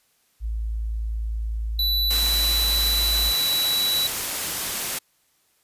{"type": "tone", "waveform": "sine", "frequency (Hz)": 55, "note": "A1", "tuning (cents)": 0, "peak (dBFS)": -24, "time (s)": [0.4, 3.34], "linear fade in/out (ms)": 50}
{"type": "tone with pitch glide", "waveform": "square", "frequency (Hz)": [3964, 3934], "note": ["B7", "B7"], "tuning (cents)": [6, -7], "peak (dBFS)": -21, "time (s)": [1.79, 4.07], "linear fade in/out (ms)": 2, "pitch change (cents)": -13, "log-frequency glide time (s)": [3.23, 3.53]}
{"type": "noise", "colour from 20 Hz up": "white", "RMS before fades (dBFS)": -27, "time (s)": [2.1, 4.99], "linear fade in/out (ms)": 10}
{"effects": ["white hiss -65 dBFS RMS until 5.63 s", "resampled to 32000 Hz"]}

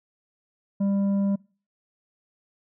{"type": "tone with tanh clipping", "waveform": "sine", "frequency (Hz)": 198.4, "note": "G3", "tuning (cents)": 21, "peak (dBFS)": -22, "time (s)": [0.8, 1.36], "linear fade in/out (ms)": 10, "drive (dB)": 7, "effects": ["noise-tail reverb RT60 0.4 s tail -25 dB re dry"]}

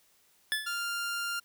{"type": "tone with exponential decay", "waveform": "25% pulse", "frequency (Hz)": 1731, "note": "A6", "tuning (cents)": -29, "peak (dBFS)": -21, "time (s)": [0.52, 0.85], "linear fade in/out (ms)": 0, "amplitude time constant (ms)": 70}
{"type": "tone", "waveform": "sawtooth", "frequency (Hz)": 1396.9, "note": "F6", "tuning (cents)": 0, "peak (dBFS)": -28, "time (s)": [0.66, 1.4], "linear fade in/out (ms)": 10}
{"effects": ["white hiss -66 dBFS RMS until 1.44 s"]}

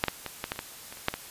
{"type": "clicks", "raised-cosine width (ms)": 0.3, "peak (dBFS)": [-6, -9, -17, -14, -13, -27, -16, -25, -30, -7, -15], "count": 11, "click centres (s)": [0.039, 0.083, 0.263, 0.441, 0.519, 0.56, 0.591, 0.925, 0.972, 1.084, 1.14], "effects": ["white hiss -45 dBFS RMS until 1.3 s", "resampled to 32000 Hz"]}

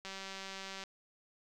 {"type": "click train", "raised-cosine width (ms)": 0.2, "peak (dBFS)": -27, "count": 153, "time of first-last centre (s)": [0.05, 0.838], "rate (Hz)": 193, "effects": []}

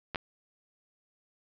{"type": "clicks", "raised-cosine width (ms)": 0.3, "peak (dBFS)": [-19, -14], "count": 2, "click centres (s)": [0.147, 0.158], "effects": ["low-pass 4000 Hz 12 dB/octave"]}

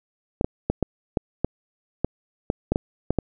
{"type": "clicks", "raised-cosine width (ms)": 2, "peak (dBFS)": -7, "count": 12, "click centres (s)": [0.411, 0.445, 0.7, 0.827, 1.172, 1.446, 2.046, 2.501, 2.72, 2.759, 3.106, 3.187], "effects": []}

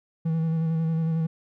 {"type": "tone with vibrato", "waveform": "triangle", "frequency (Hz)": 162.2, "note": "E3", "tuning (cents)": -28, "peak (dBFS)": -20, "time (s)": [0.25, 1.27], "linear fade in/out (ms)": 10, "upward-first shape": "square", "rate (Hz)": 11, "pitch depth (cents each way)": 20, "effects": []}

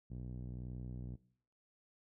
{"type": "tone with low-pass filter", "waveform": "5% pulse", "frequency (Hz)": 61.74, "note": "B1", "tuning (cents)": 0, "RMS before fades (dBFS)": -45, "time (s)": [0.1, 1.16], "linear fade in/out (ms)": 10, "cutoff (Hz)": 150, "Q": 1.1, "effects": ["noise-tail reverb RT60 0.6 s tail -20 dB re dry"]}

